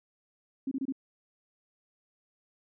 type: tone bursts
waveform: sine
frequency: 268.7 Hz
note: C4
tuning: 46 cents sharp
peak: -29 dBFS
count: 4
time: 0.67-0.924 s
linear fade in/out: 5 ms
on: 44 ms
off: 26 ms
effects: none